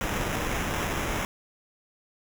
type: noise with sample-and-hold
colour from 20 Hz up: pink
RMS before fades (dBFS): -29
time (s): 0.01-1.25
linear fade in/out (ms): 0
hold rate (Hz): 4410
effects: none